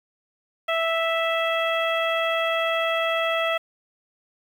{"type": "harmonic tone", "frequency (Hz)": 658, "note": "E5", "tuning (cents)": -3, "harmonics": [1, 2, 3, 4, 5], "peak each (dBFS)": [-24, -27, -29, -30, -31], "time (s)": [0.68, 3.58], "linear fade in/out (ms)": 10, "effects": ["8-bit"]}